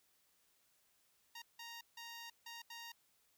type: tone bursts at uneven times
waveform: 10% pulse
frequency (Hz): 932.3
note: A#5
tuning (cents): 0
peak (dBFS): -40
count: 5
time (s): 1.35-1.42 / 1.59-1.81 / 1.97-2.3 / 2.46-2.62 / 2.7-2.92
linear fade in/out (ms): 5
effects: white hiss -75 dBFS RMS until 3.37 s